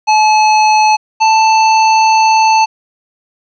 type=tone pair in turn; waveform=square; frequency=860 / 881.6 Hz; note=A5 / A5; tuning=-40 / +3 cents; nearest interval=unison; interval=43 cents; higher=second; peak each=-7 dBFS; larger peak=neither; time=0.07-0.97 / 1.2-2.66 s; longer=second; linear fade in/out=20 ms; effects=resampled to 16000 Hz + 8-bit